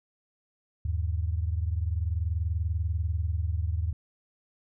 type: tone pair together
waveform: sine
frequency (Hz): 78.5 / 98.9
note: D#2 / G2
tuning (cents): +16 / +16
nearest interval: major third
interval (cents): 400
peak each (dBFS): -27 / -31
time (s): 0.85-3.93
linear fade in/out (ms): 5
effects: none